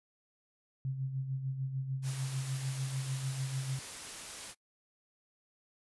sine tone with tremolo, 133.3 Hz, C3, 33 cents sharp, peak -31 dBFS, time 0.85-3.79 s, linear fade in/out 0 ms, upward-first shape sine, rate 6.7 Hz, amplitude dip 55%
white noise, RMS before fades -44 dBFS, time 2.02-4.55 s, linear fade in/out 50 ms
effects noise-tail reverb RT60 0.1 s tail -24 dB re dry + resampled to 24000 Hz

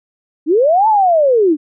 sine linear two-way sweep, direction up then down, 279.9 to 896 to 279.9 Hz, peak -8 dBFS, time 0.46-1.57 s, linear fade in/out 50 ms, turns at 0.88 s, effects none

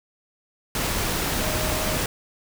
sine tone in noise, 622.3 Hz, D#5, in tune, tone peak -31 dBFS, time 1.41-1.96 s, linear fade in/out 2 ms, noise pink, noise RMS -25 dBFS, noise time 0.75-2.06 s, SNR -9 dB, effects none

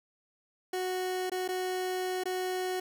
30% pulse tone with dropouts, 368.7 Hz, F#4, 6 cents flat, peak -28 dBFS, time 0.73-2.8 s, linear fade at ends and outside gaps 5 ms, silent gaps 1.298-1.317 / 1.479-1.487 / 2.237-2.255 s, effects none

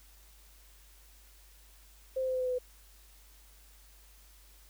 sine tone with pitch steps, 523.3 / 519.4 / 515.5 / 511.6 / 507.8 / 504 / 500.2 Hz, C5 / C5 / C5 / C5 / B4 / B4 / B4, 0 / -13 / -26 / -39 / +48 / +35 / +22 cents, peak -29 dBFS, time 2.16-2.587 s, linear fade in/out 10 ms, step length 61 ms, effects added 50 Hz sine -57 dBFS peak until 4.69 s + white hiss -61 dBFS RMS until 4.69 s

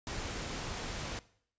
pink noise, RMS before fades -39 dBFS, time 0.07-1.19 s, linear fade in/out 0 ms, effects noise-tail reverb RT60 0.6 s tail -19 dB re dry + resampled to 16000 Hz

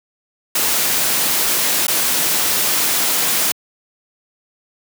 white noise with dropouts, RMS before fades -17 dBFS, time 0.55-3.52 s, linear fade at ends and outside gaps 5 ms, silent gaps 1.869-1.88 s, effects high-pass 150 Hz 12 dB/octave

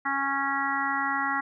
harmonic tone, 276 Hz, C#4, 7 cents flat, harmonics 1 / 3 / 4 / 5 / 6 / 7, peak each -36 / -31 / -31 / -31 / -34 / -31 dBFS, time 0.05-1.41 s, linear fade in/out 10 ms, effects none

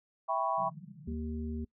sine chord, C# half-diminished seventh, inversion first, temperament equal with one note detuned, 659.3 / 789 / 987.8 / 1108.7 Hz, E5 / G5 / B5 / C#6, 0 / +11 / 0 / 0 cents, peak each -34 dBFS, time 0.28-0.7 s, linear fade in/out 20 ms
white band-pass noise, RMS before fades -48 dBFS, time 0.57-1.16 s, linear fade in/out 20 ms, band 130 to 200 Hz, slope 96 dB/octave
harmonic tone, 77.78 Hz, D#2, in tune, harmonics 1 / 3 / 5, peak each -37 / -37 / -46 dBFS, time 1.07-1.65 s, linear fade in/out 10 ms
effects noise-tail reverb RT60 0.1 s tail -23 dB re dry

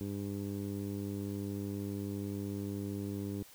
15% pulse tone with low-pass filter, 100 Hz, G2, 35 cents sharp, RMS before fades -38 dBFS, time 0.01-3.43 s, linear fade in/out 0 ms, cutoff 380 Hz, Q 1.2, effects white hiss -57 dBFS RMS until 3.54 s

